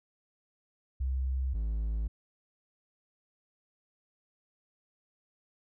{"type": "tone pair in turn", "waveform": ["sine", "triangle"], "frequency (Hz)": [65.41, 54.38], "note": ["C2", "A1"], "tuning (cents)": [0, -20], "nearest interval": "minor third", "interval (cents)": 320, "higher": "first", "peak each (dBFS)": [-28, -27], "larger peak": "second", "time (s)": [[1, 1.54], [1.54, 2.08]], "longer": "neither", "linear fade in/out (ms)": 10, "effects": []}